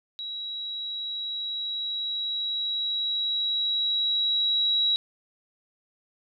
sine tone with level ramp, 3876 Hz, B7, 33 cents flat, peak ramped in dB -32 to -20 dBFS, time 0.19-4.96 s, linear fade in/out 0 ms, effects none

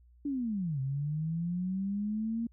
sine linear two-way sweep, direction down then up, 293.6 to 131 to 233.9 Hz, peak -30 dBFS, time 0.25-2.47 s, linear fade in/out 5 ms, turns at 0.8 s, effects added 60 Hz sine -57 dBFS peak until 2.52 s

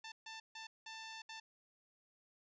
10% pulse tone bursts at uneven times, 889 Hz, A5, 18 cents sharp, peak -39 dBFS, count 5, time 0.04-0.12 / 0.26-0.4 / 0.55-0.67 / 0.86-1.22 / 1.29-1.4 s, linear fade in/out 5 ms, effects resampled to 16000 Hz

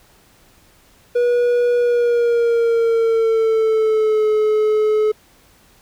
triangle tone with pitch glide, 484.1 to 428.8 Hz, B4 to A4, -35 to -45 cents, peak -11 dBFS, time 1.15-5.12 s, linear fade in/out 10 ms, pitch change -210 cents, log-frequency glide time 1.77-4.27 s, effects pink hiss -52 dBFS RMS until 5.81 s

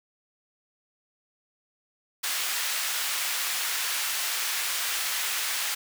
pink high-pass noise, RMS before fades -29 dBFS, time 2.23-5.75 s, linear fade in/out 10 ms, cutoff 1600 Hz, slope 12 dB/octave, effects none

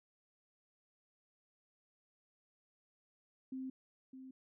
sine tone with echo, 261.6 Hz, C4, in tune, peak -40 dBFS, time 3.52-3.7 s, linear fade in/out 5 ms, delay 610 ms, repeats 1, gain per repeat -9 dB, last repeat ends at 4.31 s, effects none

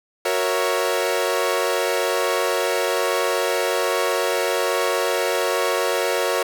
sawtooth chord, F# dominant seventh, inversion none, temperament equal, 370 / 466.2 / 554.4 / 659.3 Hz, F#4 / A#4 / C#5 / E5, 0 / 0 / 0 / 0 cents, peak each -22 / -20 / -20 / -23 dBFS, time 0.25-6.43 s, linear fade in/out 5 ms, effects none

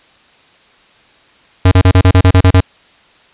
square tone bursts, 92.2 Hz, F#2, 6 cents flat, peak -4 dBFS, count 10, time 1.65-2.606 s, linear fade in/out 5 ms, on 65 ms, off 34 ms, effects white hiss -47 dBFS RMS until 3.33 s + resampled to 8000 Hz

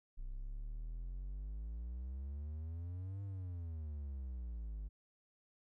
triangle exponential two-way sweep, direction up then down, 30.7 to 100 to 49.56 Hz, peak -39 dBFS, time 0.17-4.89 s, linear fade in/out 20 ms, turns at 3.23 s, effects none

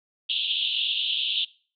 white band-pass noise, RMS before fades -26 dBFS, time 0.29-1.45 s, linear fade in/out 10 ms, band 2800 to 3700 Hz, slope 96 dB/octave, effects noise-tail reverb RT60 0.4 s tail -21 dB re dry + MP3 96 kbps

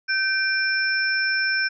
sine tone cluster, 1551 / 2377 / 5340 Hz, G6 / D7 / E8, -19 / +20 / +22 cents, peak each -21 / -28 / -27 dBFS, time 0.08-1.69 s, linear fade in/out 20 ms, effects none

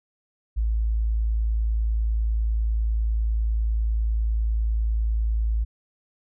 sine tone, 55 Hz, A1, in tune, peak -20 dBFS, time 0.56-5.65 s, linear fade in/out 20 ms, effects none

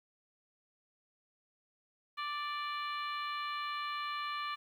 harmonic tone, 587.3 Hz, D5, in tune, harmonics 2 / 3 / 4 / 5 / 6 / 7, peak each -37 / -45 / -45 / -47 / -50 / -50 dBFS, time 2.17-4.56 s, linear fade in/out 20 ms, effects 11-bit

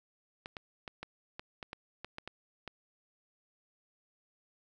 clicks, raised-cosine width 0.3 ms, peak -25 dBFS, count 11, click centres 0.459 / 0.568 / 0.878 / 1.03 / 1.395 / 1.628 / 1.731 / 2.046 / 2.184 / 2.276 / 2.677 s, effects none

